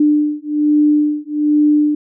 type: beating tone pair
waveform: sine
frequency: 297.7 / 298.9 Hz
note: D4 / D4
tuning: +24 / +31 cents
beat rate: 1.2 Hz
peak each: -14 dBFS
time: 0-1.95 s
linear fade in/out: 5 ms
effects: none